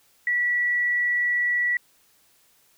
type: tone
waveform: sine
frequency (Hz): 1946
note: B6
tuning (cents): -26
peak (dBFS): -20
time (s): 0.27-1.77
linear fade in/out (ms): 2
effects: white hiss -61 dBFS RMS until 2.77 s